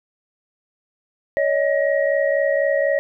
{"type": "tone cluster", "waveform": "sine", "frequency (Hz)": [562, 626, 1894], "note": ["C#5", "D#5", "A#6"], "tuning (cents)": [24, 10, 27], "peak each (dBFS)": [-18, -21, -25], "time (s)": [1.37, 2.99], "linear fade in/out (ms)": 0, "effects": []}